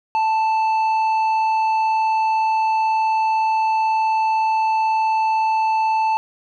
sine tone with tanh clipping, 881 Hz, A5, 2 cents sharp, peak -17 dBFS, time 0.15-6.17 s, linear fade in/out 0 ms, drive 7 dB, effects none

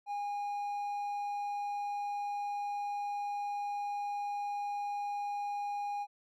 triangle tone, 817 Hz, G#5, 29 cents flat, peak -32 dBFS, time 0.06-6.07 s, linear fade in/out 50 ms, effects none

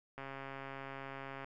click train, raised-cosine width 0.5 ms, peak -30 dBFS, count 173, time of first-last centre 0.18-1.445 s, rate 136 Hz, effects none

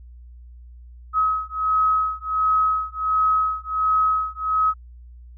sine beating tone pair, 1275 / 1276.4 Hz, D#6 / D#6, +42 / +44 cents, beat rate 1.4 Hz, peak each -21 dBFS, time 1.13-4.74 s, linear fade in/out 50 ms, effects added 60 Hz sine -40 dBFS peak until 5.37 s

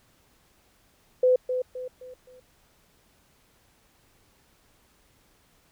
sine tone with echo, 506 Hz, B4, 42 cents sharp, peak -16 dBFS, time 1.23-1.36 s, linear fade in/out 5 ms, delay 260 ms, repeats 4, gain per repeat -8 dB, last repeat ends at 2.4 s, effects pink hiss -63 dBFS RMS until 5.71 s

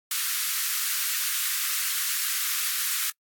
white high-pass noise, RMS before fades -27 dBFS, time 0.11-3.1 s, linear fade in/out 2 ms, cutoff 1200 Hz, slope 48 dB/octave, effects noise-tail reverb RT60 0.1 s tail -25 dB re dry + AAC 64 kbps

